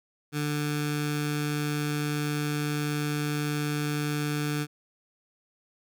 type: tone with notch filter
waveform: 15% pulse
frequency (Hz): 148.2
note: D3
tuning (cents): +16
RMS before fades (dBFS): -29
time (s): 0.32-4.67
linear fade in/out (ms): 50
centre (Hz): 590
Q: 1
effects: none